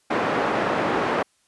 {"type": "band-pass noise", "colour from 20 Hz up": "pink", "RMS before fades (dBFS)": -23, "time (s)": [0.1, 1.23], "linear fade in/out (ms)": 10, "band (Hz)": [300, 1500], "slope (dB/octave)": 12, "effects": ["white hiss -65 dBFS RMS until 1.47 s", "resampled to 24000 Hz"]}